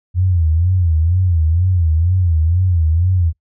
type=tone with vibrato; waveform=sine; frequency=85.6 Hz; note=F2; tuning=34 cents flat; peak=-11 dBFS; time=0.14-3.33 s; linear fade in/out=50 ms; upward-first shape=sine; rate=2.1 Hz; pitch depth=150 cents each way; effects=noise-tail reverb RT60 0.1 s tail -23 dB re dry